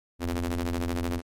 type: ring-modulated tone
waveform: sawtooth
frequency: 87.31 Hz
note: F2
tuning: in tune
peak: -20 dBFS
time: 0.19-1.22 s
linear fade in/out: 50 ms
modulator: 168 Hz
effects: MP3 64 kbps